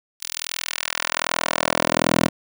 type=tone with high-pass filter sweep; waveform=10% pulse; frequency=41.28 Hz; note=E1; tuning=3 cents sharp; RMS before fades=-23 dBFS; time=0.2-2.29 s; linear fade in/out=20 ms; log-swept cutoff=4800 to 230 Hz; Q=0.83; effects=none